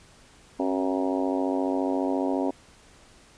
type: harmonic tone with a mistuned harmonic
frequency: 94.5 Hz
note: F#2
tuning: 37 cents sharp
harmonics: 3 / 4 / 5 / 6 / 7 / 8 / 9 / 10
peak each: -26 / -31 / -34 / -33 / -33 / -36 / -39 / -37 dBFS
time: 0.59-2.51 s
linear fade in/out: 10 ms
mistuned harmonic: 3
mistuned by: -66 cents
effects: pink hiss -54 dBFS RMS until 3.37 s + resampled to 22050 Hz